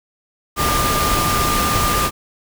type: tone in noise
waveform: sine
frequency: 1200 Hz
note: D6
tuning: 37 cents sharp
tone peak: -19 dBFS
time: 0.56-2.11 s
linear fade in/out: 50 ms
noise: pink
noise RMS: -19 dBFS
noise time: 0.56-2.11 s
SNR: -3 dB
effects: none